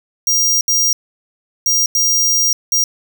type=tone bursts at uneven times; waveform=45% pulse; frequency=5700 Hz; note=F8; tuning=34 cents sharp; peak=-12 dBFS; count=5; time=0.27-0.61 / 0.68-0.93 / 1.66-1.86 / 1.95-2.53 / 2.72-2.84 s; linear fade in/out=2 ms; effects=none